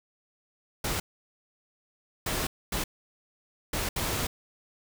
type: noise bursts at uneven times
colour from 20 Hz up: pink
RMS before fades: -30 dBFS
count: 5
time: 0.84-1 / 2.26-2.47 / 2.72-2.84 / 3.73-3.89 / 3.96-4.27 s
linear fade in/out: 5 ms
effects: none